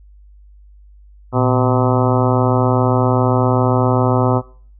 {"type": "harmonic tone with a mistuned harmonic", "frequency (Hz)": 127.5, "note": "C3", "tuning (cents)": -44, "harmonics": [1, 2, 3, 4, 5, 6, 7, 8, 9, 10], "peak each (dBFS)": [-16, -19, -21, -22, -23, -24, -24, -25, -26, -26], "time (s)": [1.32, 4.42], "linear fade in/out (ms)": 50, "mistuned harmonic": 1, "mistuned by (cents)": -140, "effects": ["noise-tail reverb RT60 0.5 s tail -21 dB re dry", "added 50 Hz sine -41 dBFS peak until 4.79 s"]}